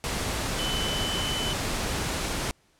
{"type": "tone in noise", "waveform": "sine", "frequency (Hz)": 3019, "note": "F#7", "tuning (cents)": 34, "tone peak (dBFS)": -30, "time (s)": [0.59, 1.53], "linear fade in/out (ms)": 0, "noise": "pink", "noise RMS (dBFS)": -29, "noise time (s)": [0.04, 2.51], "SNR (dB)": -4, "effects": ["pink hiss -64 dBFS RMS until 2.79 s", "low-pass 10000 Hz 12 dB/octave"]}